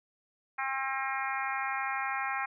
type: harmonic tone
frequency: 267.9 Hz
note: C4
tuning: 41 cents sharp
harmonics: 3 / 4 / 5 / 6 / 7 / 8 / 9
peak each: -36 / -37 / -38 / -39 / -39 / -40 / -41 dBFS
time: 0.58-2.46 s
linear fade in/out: 10 ms
effects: none